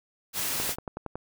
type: noise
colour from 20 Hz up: white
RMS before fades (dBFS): -30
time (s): 0.33-0.76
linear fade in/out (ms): 50
type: click train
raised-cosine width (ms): 1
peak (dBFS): -20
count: 7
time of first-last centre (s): 0.6-1.156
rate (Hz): 10.8
effects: none